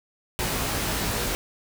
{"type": "noise with comb filter", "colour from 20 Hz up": "pink", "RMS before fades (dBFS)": -27, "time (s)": [0.39, 1.35], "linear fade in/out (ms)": 0, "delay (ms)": 19, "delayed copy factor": 0.75, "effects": []}